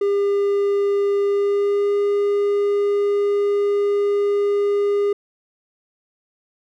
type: tone with pitch glide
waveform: triangle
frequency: 402.3 to 406.7 Hz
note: G4 to G#4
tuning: +45 to -36 cents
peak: -14 dBFS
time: 0.01-5.13 s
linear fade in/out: 5 ms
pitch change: +19 cents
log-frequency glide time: 1.25-1.94 s
effects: none